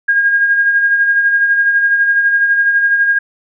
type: tone with tremolo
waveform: sine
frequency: 1625 Hz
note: G#6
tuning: 38 cents flat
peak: -7 dBFS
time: 0.08-3.19 s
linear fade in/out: 10 ms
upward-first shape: sine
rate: 12 Hz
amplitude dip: 45%
effects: none